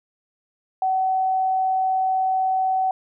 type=tone; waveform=sine; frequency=756 Hz; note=F#5; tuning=37 cents sharp; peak=-18 dBFS; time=0.82-2.91 s; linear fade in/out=2 ms; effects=none